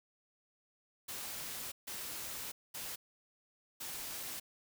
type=noise bursts at uneven times; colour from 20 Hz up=white; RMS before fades=-43 dBFS; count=4; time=1.08-1.72 / 1.87-2.52 / 2.74-2.96 / 3.8-4.4 s; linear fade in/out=10 ms; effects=none